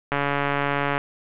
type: click train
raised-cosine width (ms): 0.5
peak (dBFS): -8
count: 123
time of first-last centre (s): 0.12-0.979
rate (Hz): 142
effects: resampled to 8000 Hz + 7-bit